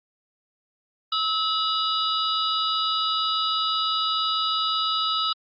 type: tone cluster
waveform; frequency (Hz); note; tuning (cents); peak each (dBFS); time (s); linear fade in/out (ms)
sine; 1296 / 2921 / 3557 / 3861 / 4866; E6 / F#7 / A7 / B7 / D#8; -30 / -23 / +18 / -40 / -39; -25 / -30 / -32 / -27 / -33; 1.12-5.33; 5
effects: Opus 32 kbps